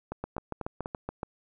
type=two click trains; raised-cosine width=1 ms; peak=-19 / -20 dBFS; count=8 / 4; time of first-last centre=0.24-1.232 / 0.12-0.859 s; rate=7.06 / 4.06 Hz; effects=none